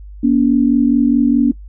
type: tone pair together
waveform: sine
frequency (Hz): 239.4 / 284.2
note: A#3 / C#4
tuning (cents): +46 / +43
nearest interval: minor third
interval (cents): 297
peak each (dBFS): -12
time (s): 0.23-1.52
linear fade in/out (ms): 10
effects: noise-tail reverb RT60 0.1 s tail -21 dB re dry + added 50 Hz sine -31 dBFS peak until 1.68 s